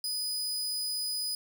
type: tone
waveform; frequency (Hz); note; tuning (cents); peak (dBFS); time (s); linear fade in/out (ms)
sawtooth; 4978; D#8; 0; -28; 0.04-1.35; 2
effects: none